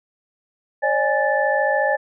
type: tone cluster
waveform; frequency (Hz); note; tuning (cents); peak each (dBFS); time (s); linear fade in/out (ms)
sine; 547 / 601 / 829 / 1753; C#5 / D5 / G#5 / A6; -23 / +40 / -3 / -7; -22; 0.82-1.97; 20
effects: none